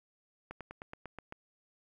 slowing click train, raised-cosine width 0.5 ms, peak -28 dBFS, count 8, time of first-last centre 0.51-1.324 s, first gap 97 ms, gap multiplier 1.06, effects 11-bit

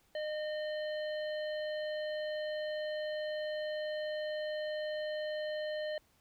harmonic tone with a mistuned harmonic, 611 Hz, D#5, 32 cents flat, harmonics 1 / 3 / 5 / 7, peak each -35 / -45 / -49 / -52 dBFS, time 0.15-5.98 s, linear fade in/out 2 ms, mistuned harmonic 7, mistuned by -44 cents, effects pink hiss -70 dBFS RMS until 6.2 s

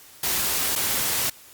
white noise with dropouts, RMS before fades -24 dBFS, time 0.23-1.3 s, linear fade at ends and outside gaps 5 ms, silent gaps 0.754-0.759 s, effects white hiss -48 dBFS RMS until 1.53 s + Opus 48 kbps

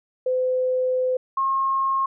sine tone pair in turn, 510 / 1076.9 Hz, C5 / C6, -44 / +50 cents, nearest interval octave + minor second, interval 1294 cents, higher second, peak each -19 dBFS, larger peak neither, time 0.26-1.17 / 1.37-2.06 s, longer first, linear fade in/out 5 ms, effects none

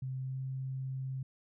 sine tone with pitch glide, 130.81 to 132.18 Hz, C3 to C3, 0 to +18 cents, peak -35 dBFS, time 0.02-1.23 s, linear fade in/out 5 ms, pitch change +18 cents, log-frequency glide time 0.2-0.4 s, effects none

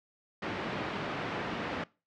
pink band-pass noise, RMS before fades -36 dBFS, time 0.42-1.84 s, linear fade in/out 5 ms, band 160 to 2600 Hz, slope 12 dB/octave, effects noise-tail reverb RT60 0.3 s tail -22 dB re dry + low-pass 5000 Hz 12 dB/octave

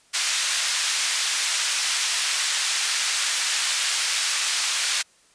white band-pass noise, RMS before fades -24 dBFS, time 0.13-5.03 s, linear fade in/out 20 ms, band 1500 to 6900 Hz, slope 12 dB/octave, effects white hiss -58 dBFS RMS until 5.34 s + resampled to 22050 Hz

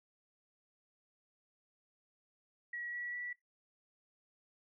sine tone with pitch steps, 1919 / 1935.7 / 1952.5 Hz, A#6 / B6 / B6, +50 / -35 / -20 cents, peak -39 dBFS, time 2.73-3.33 s, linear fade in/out 5 ms, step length 200 ms, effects noise-tail reverb RT60 0.2 s tail -22 dB re dry

